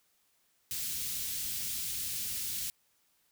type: band-stop noise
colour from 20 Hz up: white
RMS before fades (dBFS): -36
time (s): 0.71-2.7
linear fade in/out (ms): 0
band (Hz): 180 to 3100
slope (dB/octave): 12
effects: white hiss -72 dBFS RMS until 3.31 s